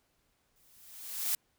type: noise with exponential growth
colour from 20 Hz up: blue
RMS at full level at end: -29 dBFS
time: 0.56-1.35 s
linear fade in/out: 1 ms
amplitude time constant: 170 ms
effects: pink hiss -74 dBFS RMS until 1.58 s

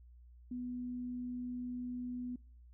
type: tone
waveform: sine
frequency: 247.2 Hz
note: B3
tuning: 2 cents sharp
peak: -38 dBFS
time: 0.51-2.36 s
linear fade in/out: 5 ms
effects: noise-tail reverb RT60 0.5 s tail -24 dB re dry + added 60 Hz sine -55 dBFS peak until 2.73 s

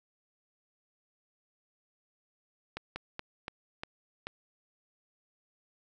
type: slowing click train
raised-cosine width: 0.3 ms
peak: -21 dBFS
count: 6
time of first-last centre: 2.77-4.27 s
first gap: 190 ms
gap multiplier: 1.23
effects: none

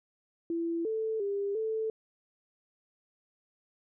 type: tone with pitch steps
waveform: sine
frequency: 335 / 441.3 / 400.9 / 440.8 Hz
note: E4 / A4 / G4 / A4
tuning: +28 / +5 / +39 / +3 cents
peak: -29 dBFS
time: 0.5-1.9 s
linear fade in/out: 2 ms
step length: 350 ms
effects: none

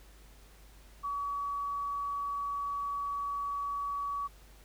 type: tone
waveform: sine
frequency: 1135 Hz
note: C#6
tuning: 41 cents sharp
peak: -32 dBFS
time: 1.03-4.28 s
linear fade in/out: 20 ms
effects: added 50 Hz sine -54 dBFS peak until 4.64 s + pink hiss -60 dBFS RMS until 4.64 s

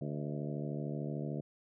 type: harmonic tone with a mistuned harmonic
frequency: 73.42 Hz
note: D2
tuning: in tune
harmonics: 2 / 3 / 4 / 5 / 6 / 7 / 8 / 9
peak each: -38 / -42 / -44 / -46 / -48 / -49 / -50 / -51 dBFS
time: 0.01-1.41 s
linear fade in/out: 5 ms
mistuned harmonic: 8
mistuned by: +56 cents
effects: none

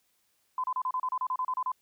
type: tone bursts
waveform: sine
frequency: 1018 Hz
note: C6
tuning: 48 cents flat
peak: -27 dBFS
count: 13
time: 0.58-1.718 s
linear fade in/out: 2 ms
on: 58 ms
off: 32 ms
effects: white hiss -72 dBFS RMS until 1.81 s

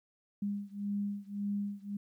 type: beating tone pair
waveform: sine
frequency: 202 / 203.8 Hz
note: G#3 / G#3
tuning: -48 / -32 cents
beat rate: 1.8 Hz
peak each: -36 / -37 dBFS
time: 0.42-1.97 s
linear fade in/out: 5 ms
effects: 12-bit

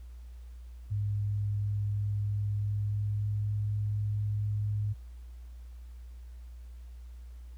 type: tone with pitch glide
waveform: sine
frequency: 102.9 to 104.28 Hz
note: G#2 to G#2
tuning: -16 to +8 cents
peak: -28 dBFS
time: 0.9-4.94 s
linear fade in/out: 20 ms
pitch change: +24 cents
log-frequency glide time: 2.44-3.54 s
effects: added 60 Hz sine -43 dBFS peak until 7.57 s + pink hiss -67 dBFS RMS until 7.57 s

